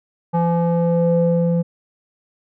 square tone with low-pass filter sweep, 170 Hz, F3, 46 cents flat, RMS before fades -17 dBFS, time 0.33-1.63 s, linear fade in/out 20 ms, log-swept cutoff 860 to 390 Hz, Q 3.5, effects none

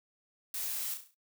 blue noise with echo, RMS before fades -37 dBFS, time 0.54-0.94 s, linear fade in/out 2 ms, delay 34 ms, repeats 6, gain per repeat -6 dB, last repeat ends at 1.144 s, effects noise-tail reverb RT60 0.1 s tail -20 dB re dry

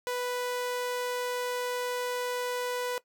sawtooth tone, 493.9 Hz, B4, in tune, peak -26 dBFS, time 0.07-2.98 s, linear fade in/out 0 ms, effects noise-tail reverb RT60 0.1 s tail -18 dB re dry

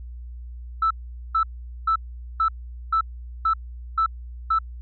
sine tone bursts, 1318.5 Hz, E6, in tune, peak -16 dBFS, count 8, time 0.82-4.588 s, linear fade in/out 5 ms, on 86 ms, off 440 ms, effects tanh soft clip ceiling -13 dBFS + added 60 Hz sine -34 dBFS peak until 4.81 s

